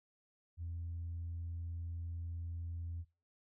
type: tone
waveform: sine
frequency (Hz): 84.6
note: E2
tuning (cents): +45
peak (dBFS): -38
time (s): 0.57-3.05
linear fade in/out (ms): 50
effects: noise-tail reverb RT60 0.4 s tail -26 dB re dry + tanh soft clip ceiling -36 dBFS